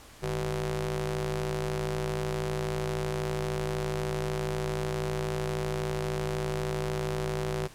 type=ring-modulated tone; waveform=sawtooth; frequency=116.54 Hz; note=A#2; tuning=in tune; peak=-22 dBFS; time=0.22-7.68 s; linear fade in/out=20 ms; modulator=265 Hz; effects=pink hiss -51 dBFS RMS until 7.74 s + low-pass 12000 Hz 12 dB/octave